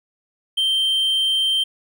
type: tone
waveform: triangle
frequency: 3136 Hz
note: G7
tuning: in tune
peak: -15 dBFS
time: 0.57-1.64 s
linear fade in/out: 10 ms
effects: none